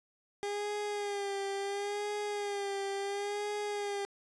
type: tone with vibrato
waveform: 30% pulse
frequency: 404.9 Hz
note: G#4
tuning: 44 cents flat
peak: -31 dBFS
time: 0.43-4.05 s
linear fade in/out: 0 ms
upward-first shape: sine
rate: 0.72 Hz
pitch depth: 45 cents each way
effects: resampled to 22050 Hz + 11-bit